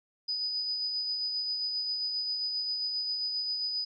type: tone with tremolo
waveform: sine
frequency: 4978 Hz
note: D#8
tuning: in tune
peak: -28 dBFS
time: 0.28-3.85 s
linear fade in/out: 10 ms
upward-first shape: sine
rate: 7.5 Hz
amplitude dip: 30%
effects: MP3 96 kbps